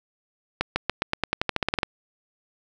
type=accelerating click train; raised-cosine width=0.3 ms; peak=-6 dBFS; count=15; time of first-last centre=0.61-1.832 s; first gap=150 ms; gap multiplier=0.91; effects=none